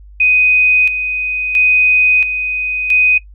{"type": "tone with tremolo", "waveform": "sine", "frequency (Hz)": 2500, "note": "D#7", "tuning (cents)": 8, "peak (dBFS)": -8, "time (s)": [0.2, 3.18], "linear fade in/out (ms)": 5, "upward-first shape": "square", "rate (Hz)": 0.74, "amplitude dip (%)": 60, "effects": ["noise-tail reverb RT60 0.1 s tail -17 dB re dry", "added 50 Hz sine -35 dBFS peak until 3.34 s"]}